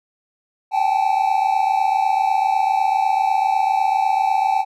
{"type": "tone cluster", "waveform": "triangle", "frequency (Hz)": [765, 793, 869], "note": ["G5", "G5", "A5"], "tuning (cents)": [-42, 20, -22], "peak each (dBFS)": -18, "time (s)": [0.71, 4.65], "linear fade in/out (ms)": 50, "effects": []}